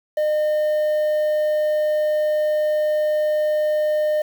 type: tone with quantisation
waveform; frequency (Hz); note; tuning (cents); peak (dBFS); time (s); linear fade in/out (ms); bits
triangle; 608; D#5; -40; -15; 0.17-4.22; 5; 7
effects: none

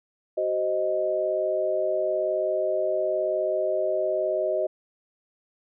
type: chord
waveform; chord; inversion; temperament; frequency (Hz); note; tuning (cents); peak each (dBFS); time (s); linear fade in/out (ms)
sine; C diminished; second; equal with one note detuned; 377.6 / 523.3 / 622.3; Gb4 / C5 / Eb5; +35 / 0 / 0; -29 / -30 / -24; 0.37-4.67; 10
effects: none

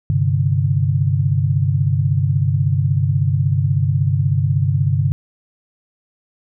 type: chord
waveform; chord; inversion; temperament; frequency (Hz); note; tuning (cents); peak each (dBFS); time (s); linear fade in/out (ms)
sine; G suspended fourth; none; just; 98 / 130.67 / 147; G2 / C3 / D3; 0 / -2 / +2; -18; 0.1-5.12; 0
effects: none

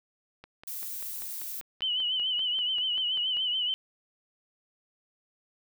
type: click train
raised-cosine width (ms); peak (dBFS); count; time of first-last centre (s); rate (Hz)
0.3; -30; 16; 0.44-3.37; 5.12
type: noise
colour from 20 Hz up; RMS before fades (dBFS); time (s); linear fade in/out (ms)
violet; -37; 0.67-1.61; 5
type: tone with vibrato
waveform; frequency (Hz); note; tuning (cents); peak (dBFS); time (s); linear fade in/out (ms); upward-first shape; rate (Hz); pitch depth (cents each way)
sine; 2999; F#7; +23; -26; 1.82-3.74; 0; triangle; 7; 80
effects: none

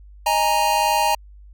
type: chord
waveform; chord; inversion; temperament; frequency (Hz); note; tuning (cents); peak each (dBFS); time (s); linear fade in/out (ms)
square; D# suspended fourth; none; equal; 622.3 / 830.6 / 932.3; D#5 / G#5 / A#5; 0 / 0 / 0; -26 / -21 / -20; 0.26-1.15; 5
effects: added 50 Hz sine -41 dBFS peak until 1.53 s

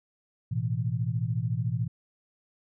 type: chord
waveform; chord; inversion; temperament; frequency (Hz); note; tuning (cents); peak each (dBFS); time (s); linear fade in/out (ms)
sine; A suspended second; none; just; 110 / 123.75 / 165; A2 / B2 / E3; 0 / +4 / +2; -30 / -29 / -33; 0.51-1.88; 10
effects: none

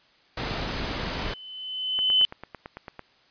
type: noise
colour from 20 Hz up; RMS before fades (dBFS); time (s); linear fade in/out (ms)
pink; -30; 0.37-1.34; 5
type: tone with exponential growth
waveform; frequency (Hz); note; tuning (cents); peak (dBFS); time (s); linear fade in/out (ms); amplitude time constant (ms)
sine; 3033; F#7; +42; -15; 0.91-2.25; 0; 290
type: click train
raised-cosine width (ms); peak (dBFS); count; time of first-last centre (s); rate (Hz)
0.5; -22; 10; 1.99-2.993; 8.97
effects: white hiss -60 dBFS RMS until 3.3 s + resampled to 11025 Hz

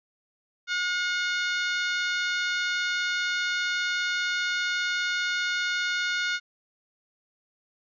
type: harmonic tone with a mistuned harmonic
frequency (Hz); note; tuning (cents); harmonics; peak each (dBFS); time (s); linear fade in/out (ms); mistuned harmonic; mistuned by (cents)
721; F#5; -45; 2 / 3 / 4 / 5 / 6 / 7 / 8 / 9; -27 / -33 / -37 / -34 / -37 / -43 / -44 / -44; 0.67-6.4; 50; 9; +33
effects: none

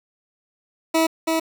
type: tone with echo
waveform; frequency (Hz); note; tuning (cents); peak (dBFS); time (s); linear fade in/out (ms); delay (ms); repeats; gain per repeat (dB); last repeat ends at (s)
20% pulse; 323.9; E4; -30; -11; 0.94-1.07; 10; 330; 1; -3; 1.4
effects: 7-bit

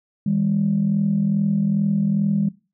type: tone pair together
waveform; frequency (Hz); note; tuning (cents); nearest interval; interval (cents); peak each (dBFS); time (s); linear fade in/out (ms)
sine; 159.4 / 201.8; D#3 / G#3; +42 / -49; major third; 409; -22 / -18; 0.26-2.49; 5
effects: noise-tail reverb RT60 0.3 s tail -19 dB re dry + tanh soft clip ceiling -10 dBFS

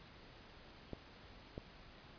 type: clicks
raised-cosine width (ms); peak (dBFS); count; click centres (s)
2; -30; 2; 0.933 / 1.579
effects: pink hiss -58 dBFS RMS until 2.18 s + resampled to 11025 Hz

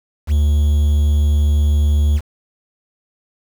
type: tone with quantisation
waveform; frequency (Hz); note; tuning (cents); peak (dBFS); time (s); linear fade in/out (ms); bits
triangle; 74; D2; +14; -9; 0.27-2.21; 50; 6
effects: none

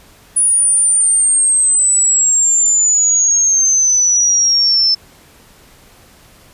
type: exponential sweep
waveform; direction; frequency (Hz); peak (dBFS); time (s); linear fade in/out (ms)
sine; down; 9800 to 5274; -9; 0.36-4.95; 10
effects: pink hiss -45 dBFS RMS until 6.53 s + resampled to 32000 Hz

